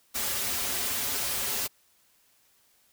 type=noise with comb filter; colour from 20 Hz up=white; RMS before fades=-30 dBFS; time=0.14-1.68 s; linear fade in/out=20 ms; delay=6.3 ms; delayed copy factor=-1; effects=white hiss -65 dBFS RMS until 2.92 s